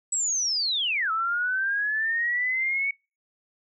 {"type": "linear two-way sweep", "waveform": "sine", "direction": "down then up", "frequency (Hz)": [7902, 1293, 2238], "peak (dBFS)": -23, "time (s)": [0.12, 2.91], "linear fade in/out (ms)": 5, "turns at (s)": 1.11, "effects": ["noise-tail reverb RT60 0.3 s tail -26 dB re dry"]}